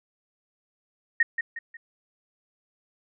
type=tone with echo; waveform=sine; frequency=1856 Hz; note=A#6; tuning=8 cents flat; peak=-16 dBFS; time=1.2-1.23 s; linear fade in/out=5 ms; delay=180 ms; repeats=3; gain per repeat=-8 dB; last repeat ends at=1.77 s; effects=none